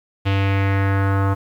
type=tone with low-pass filter sweep; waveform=square; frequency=98 Hz; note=G2; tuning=in tune; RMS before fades=-18 dBFS; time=0.25-1.35 s; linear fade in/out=20 ms; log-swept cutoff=3000 to 1200 Hz; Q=2.6; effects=8-bit